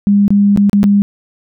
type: tone with dropouts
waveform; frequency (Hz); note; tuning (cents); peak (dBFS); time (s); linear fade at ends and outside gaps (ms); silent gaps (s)
sine; 202.2; G#3; -46; -6; 0.07-1.02; 0; 0.28-0.305 / 0.562-0.574 / 0.696-0.731 / 0.831-0.84
effects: none